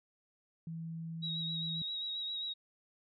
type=tone; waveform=sine; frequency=164 Hz; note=E3; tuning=9 cents flat; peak=-39 dBFS; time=0.67-1.82 s; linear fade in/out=2 ms
type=tone with vibrato; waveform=sine; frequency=3825 Hz; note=A#7; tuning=44 cents sharp; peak=-36 dBFS; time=1.22-2.54 s; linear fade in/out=20 ms; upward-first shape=sine; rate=7.5 Hz; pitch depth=29 cents each way
effects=none